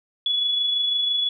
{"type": "tone with amplitude modulation", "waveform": "sine", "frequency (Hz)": 3400, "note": "G#7", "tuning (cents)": 40, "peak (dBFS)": -18, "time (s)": [0.26, 1.29], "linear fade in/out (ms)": 2, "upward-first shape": "sine", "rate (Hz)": 26, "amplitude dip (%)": 35, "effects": []}